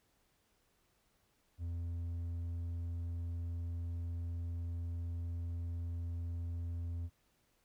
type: tone with hard clipping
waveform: sine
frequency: 85.2 Hz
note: F2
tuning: 42 cents flat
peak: -38 dBFS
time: 1.58-7.1 s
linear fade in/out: 50 ms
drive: 3 dB
effects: pink hiss -75 dBFS RMS until 7.64 s